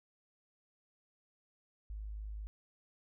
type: tone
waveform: sine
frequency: 52.3 Hz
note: G#1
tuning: 13 cents sharp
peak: -40 dBFS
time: 1.9-2.47 s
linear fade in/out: 0 ms
effects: none